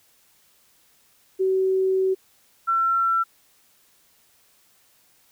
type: tone pair in turn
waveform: sine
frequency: 379 / 1350.6 Hz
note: F#4 / E6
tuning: +42 / +42 cents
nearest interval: octave + minor seventh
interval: 2200 cents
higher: second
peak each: -18 / -18 dBFS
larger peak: neither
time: 1.39-2.15 / 2.67-3.24 s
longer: first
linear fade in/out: 20 ms
effects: white hiss -60 dBFS RMS until 5.31 s